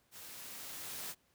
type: noise with level ramp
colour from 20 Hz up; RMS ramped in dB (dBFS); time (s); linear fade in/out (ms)
white; -51 to -42; 0.11-1.15; 50
effects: pink hiss -73 dBFS RMS until 1.34 s + high-pass 60 Hz 12 dB/octave